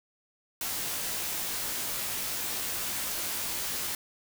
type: noise with comb filter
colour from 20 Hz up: white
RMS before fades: -33 dBFS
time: 0.61-3.95 s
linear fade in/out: 2 ms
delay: 18 ms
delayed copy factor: -0.8
effects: none